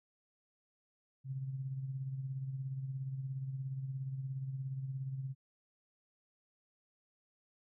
sine tone with tremolo, 133.6 Hz, C3, 36 cents sharp, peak -35 dBFS, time 1.24-5.35 s, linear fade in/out 50 ms, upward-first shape sine, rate 17 Hz, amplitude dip 50%, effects none

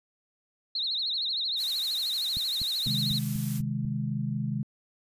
sine tone with vibrato, 3966 Hz, B7, 7 cents sharp, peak -27 dBFS, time 0.75-3.19 s, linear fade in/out 5 ms, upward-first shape triangle, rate 13 Hz, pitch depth 180 cents each way
blue noise, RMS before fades -39 dBFS, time 1.56-3.62 s, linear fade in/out 50 ms
click train, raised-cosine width 5 ms, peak -26 dBFS, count 7, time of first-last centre 2.37-3.851 s, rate 4.05 Hz
sine chord, Ab major, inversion first, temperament equal, 130.81 / 155.56 / 207.7 Hz, C3 / Eb3 / Ab3, 0 / 0 / 0 cents, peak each -31 / -33 / -32 dBFS, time 2.87-4.63 s, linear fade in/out 0 ms
effects resampled to 32000 Hz

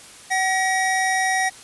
square tone pair together, 756 / 1905 Hz, F#5 / A#6, +37 / +37 cents, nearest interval octave + major third, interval 1600 cents, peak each -22 dBFS, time 0.3-1.5 s, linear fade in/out 20 ms, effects white hiss -43 dBFS RMS until 1.63 s + resampled to 24000 Hz

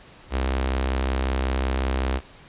sawtooth tone with notch filter, 65.41 Hz, C2, in tune, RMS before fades -24 dBFS, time 0.3-2.21 s, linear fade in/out 50 ms, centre 140 Hz, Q 0.9, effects pink hiss -48 dBFS RMS until 2.48 s + resampled to 8000 Hz

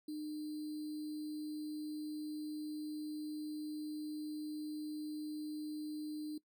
sine tone with sample-and-hold, 303.7 Hz, D#4, 42 cents flat, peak -39 dBFS, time 0.08-6.38 s, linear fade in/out 5 ms, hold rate 4410 Hz, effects noise-tail reverb RT60 0.1 s tail -19 dB re dry

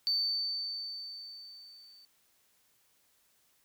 sine tone with level ramp, 4551 Hz, C#8, 45 cents sharp, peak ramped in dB -25 to -55 dBFS, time 0.07-2.05 s, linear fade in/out 0 ms, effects tanh soft clip ceiling -22 dBFS + white hiss -70 dBFS RMS until 3.64 s

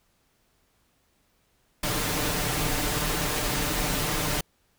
pink noise with comb filter, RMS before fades -27 dBFS, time 1.83-4.41 s, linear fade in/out 5 ms, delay 6.7 ms, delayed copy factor +0.6, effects pink hiss -68 dBFS RMS until 4.78 s

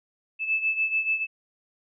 sine beating tone pair, 2620 / 2626.9 Hz, E7 / E7, -11 / -7 cents, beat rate 6.9 Hz, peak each -24 / -29 dBFS, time 0.39-1.27 s, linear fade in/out 50 ms, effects none

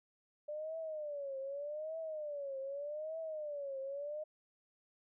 sine tone with vibrato, 590 Hz, D5, 8 cents sharp, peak -39 dBFS, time 0.48-4.24 s, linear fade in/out 10 ms, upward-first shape triangle, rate 0.83 Hz, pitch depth 180 cents each way, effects none

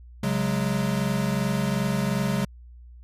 square chord, C# suspended fourth, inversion none, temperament equal with one note detuned, 136.68 / 185 / 207.7 Hz, C#3 / F#3 / G#3, -24 / 0 / 0 cents, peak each -28 dBFS, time 0.23-2.45 s, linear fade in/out 5 ms, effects added 60 Hz sine -43 dBFS peak until 3.03 s + resampled to 32000 Hz

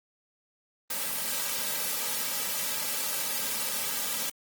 white noise with comb filter, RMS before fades -31 dBFS, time 0.9-4.3 s, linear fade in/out 5 ms, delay 2.8 ms, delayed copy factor -0.75, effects high-pass 200 Hz 12 dB/octave + Opus 24 kbps

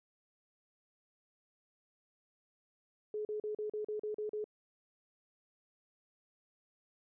sine tone bursts, 424.3 Hz, G#4, 37 cents sharp, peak -35 dBFS, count 9, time 3.14-4.442 s, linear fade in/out 2 ms, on 110 ms, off 39 ms, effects none

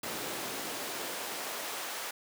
pink noise with high-pass filter sweep, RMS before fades -38 dBFS, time 0.03-2.11 s, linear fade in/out 5 ms, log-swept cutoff 230 to 670 Hz, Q 0.83, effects none

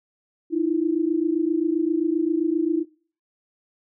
sine tone pair together, 310.1 / 337.7 Hz, D#4 / E4, -6 / +42 cents, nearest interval minor second, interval 148 cents, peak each -23 / -22 dBFS, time 0.5-2.85 s, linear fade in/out 50 ms, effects noise-tail reverb RT60 0.5 s tail -25 dB re dry

